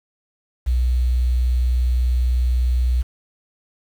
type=tone; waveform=sine; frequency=61.74 Hz; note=B1; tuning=in tune; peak=-15 dBFS; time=0.66-3.03 s; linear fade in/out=20 ms; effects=7-bit